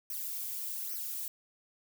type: noise with flanger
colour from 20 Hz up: violet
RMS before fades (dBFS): -38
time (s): 0.1-1.28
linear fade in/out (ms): 2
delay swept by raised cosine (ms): 0.26 to 3.66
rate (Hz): 1.2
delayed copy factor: -0.85
effects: none